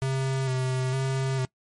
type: tone with vibrato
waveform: square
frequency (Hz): 131.4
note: C3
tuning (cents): +8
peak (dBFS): -25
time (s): 0.02-1.45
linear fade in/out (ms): 0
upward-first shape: square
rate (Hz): 1.1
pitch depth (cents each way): 27
effects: noise-tail reverb RT60 0.1 s tail -22 dB re dry + MP3 48 kbps